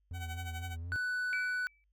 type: tone with vibrato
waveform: triangle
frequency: 85.3 Hz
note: F2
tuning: 40 cents flat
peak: -36 dBFS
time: 0.11-0.96 s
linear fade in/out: 0 ms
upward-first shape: triangle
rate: 4.1 Hz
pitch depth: 77 cents each way
type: tone with tremolo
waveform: 15% pulse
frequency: 756 Hz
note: F#5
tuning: 37 cents sharp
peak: -34 dBFS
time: 0.13-0.77 s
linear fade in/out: 50 ms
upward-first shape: sine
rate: 12 Hz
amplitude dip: 75%
type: tone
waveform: triangle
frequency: 1489 Hz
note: F#6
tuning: 11 cents sharp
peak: -30 dBFS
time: 0.92-1.67 s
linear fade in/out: 0 ms
type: tone with exponential decay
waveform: sine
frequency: 2306 Hz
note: D7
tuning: 32 cents flat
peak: -33 dBFS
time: 1.33-1.84 s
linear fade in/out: 0 ms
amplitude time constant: 110 ms
effects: added 50 Hz sine -70 dBFS peak until 1.92 s